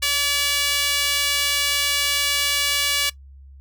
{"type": "tone with high-pass filter", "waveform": "sawtooth", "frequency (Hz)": 573, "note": "D5", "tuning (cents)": -43, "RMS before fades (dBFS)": -21, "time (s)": [0.02, 3.1], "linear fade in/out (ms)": 10, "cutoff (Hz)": 2500, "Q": 1.1, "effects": ["noise-tail reverb RT60 0.1 s tail -19 dB re dry", "added 68 Hz sine -41 dBFS peak until 3.6 s"]}